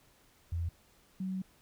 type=tone pair in turn; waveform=sine; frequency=84.6 / 188.06 Hz; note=E2 / F#3; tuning=+45 / +28 cents; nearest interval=octave + major second; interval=1383 cents; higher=second; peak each=-31 / -33 dBFS; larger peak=first; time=0.52-0.69 / 1.2-1.42 s; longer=second; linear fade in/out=5 ms; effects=pink hiss -65 dBFS RMS until 1.61 s